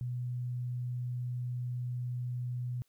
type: tone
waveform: sine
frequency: 123.47 Hz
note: B2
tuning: in tune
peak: -33 dBFS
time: 0.01-2.82 s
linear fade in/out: 0 ms
effects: white hiss -75 dBFS RMS until 2.88 s